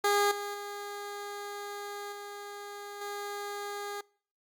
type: tone with level steps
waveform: 15% pulse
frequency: 407.8 Hz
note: G#4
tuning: 32 cents flat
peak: -18 / -29 / -32 / -35 / -30 dBFS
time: 0.04-4.01 s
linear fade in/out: 5 ms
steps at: 0.31 / 0.54 / 2.12 / 3.01 s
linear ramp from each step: 5 ms
effects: noise-tail reverb RT60 0.5 s tail -25 dB re dry + Opus 48 kbps